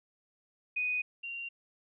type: tone pair in turn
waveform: sine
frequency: 2488 / 2765 Hz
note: D#7 / F7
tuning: -1 / -18 cents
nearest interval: major second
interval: 183 cents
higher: second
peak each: -29 / -37 dBFS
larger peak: first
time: 0.76-1.02 / 1.23-1.49 s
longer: neither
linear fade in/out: 10 ms
effects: none